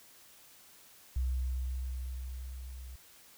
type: tone with level ramp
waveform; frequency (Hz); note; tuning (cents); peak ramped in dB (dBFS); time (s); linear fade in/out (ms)
sine; 63.7; C2; -46; -28 to -43; 1.16-2.96; 5
effects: white hiss -58 dBFS RMS until 3.37 s

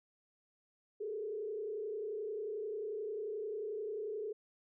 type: tone with frequency modulation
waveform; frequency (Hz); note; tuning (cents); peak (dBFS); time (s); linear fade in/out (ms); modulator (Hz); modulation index
sine; 425.2; G#4; +41; -37; 1-4.33; 10; 31.3; 0.89
effects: none

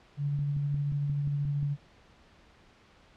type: tone with tremolo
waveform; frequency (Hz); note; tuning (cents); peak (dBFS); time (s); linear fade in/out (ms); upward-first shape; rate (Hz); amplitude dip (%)
sine; 143.4; D3; -41; -26; 0.17-1.77; 50; triangle; 13; 25
type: click train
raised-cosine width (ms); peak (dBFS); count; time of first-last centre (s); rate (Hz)
5; -28; 8; 0.39-1.629; 5.65
effects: pink hiss -59 dBFS RMS until 3.16 s + low-pass 4000 Hz 12 dB/octave

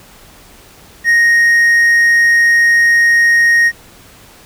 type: tone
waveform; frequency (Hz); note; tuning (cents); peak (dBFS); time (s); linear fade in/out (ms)
triangle; 1867; A#6; +2; -5; 1.04-3.72; 50
effects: pink hiss -41 dBFS RMS until 4.45 s

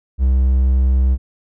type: tone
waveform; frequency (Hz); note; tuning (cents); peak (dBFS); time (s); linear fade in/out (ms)
triangle; 64.8; C2; -16; -9; 0.18-1.18; 50
effects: none

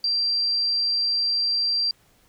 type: tone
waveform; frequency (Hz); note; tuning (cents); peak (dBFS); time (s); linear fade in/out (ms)
sine; 4718; D8; +7; -20; 0.04-1.91; 2
effects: pink hiss -60 dBFS RMS until 2.28 s

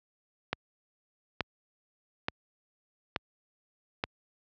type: click train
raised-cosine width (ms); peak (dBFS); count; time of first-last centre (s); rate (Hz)
0.3; -12; 5; 0.53-4.039; 1.14
effects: high-pass 60 Hz 12 dB/octave + low-pass 5000 Hz 12 dB/octave

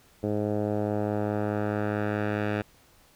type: tone with low-pass filter sweep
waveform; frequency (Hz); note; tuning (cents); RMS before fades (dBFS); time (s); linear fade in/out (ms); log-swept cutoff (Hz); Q
10% pulse; 104.7; G#2; +15; -28; 0.23-2.62; 5; 510 to 2300; 1.3
effects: pink hiss -59 dBFS RMS until 3.15 s

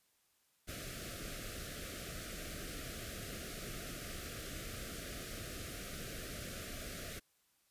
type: band-stop noise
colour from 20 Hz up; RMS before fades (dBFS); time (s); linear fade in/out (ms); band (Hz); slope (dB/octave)
pink; -45; 0.67-7.2; 20; 710 to 1200; 96
effects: white hiss -75 dBFS RMS until 7.7 s + resampled to 32000 Hz

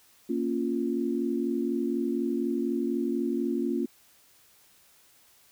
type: chord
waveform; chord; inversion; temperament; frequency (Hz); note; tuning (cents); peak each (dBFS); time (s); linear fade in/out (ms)
sine; Bb minor; none; equal; 233.1 / 277.2 / 349.2; Bb3 / Db4 / F4; 0 / 0 / 0; -30; 0.29-3.86; 10
effects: white hiss -60 dBFS RMS until 5.51 s

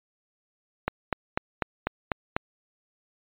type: click train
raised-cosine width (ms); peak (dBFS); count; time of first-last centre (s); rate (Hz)
0.5; -9; 7; 0.88-2.365; 4.04
effects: resampled to 8000 Hz

